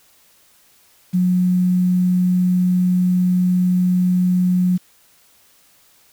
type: tone with quantisation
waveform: sine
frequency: 181.3 Hz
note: F#3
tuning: 35 cents flat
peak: -13 dBFS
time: 1.13-4.78 s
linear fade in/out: 20 ms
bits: 7
effects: white hiss -54 dBFS RMS until 6.12 s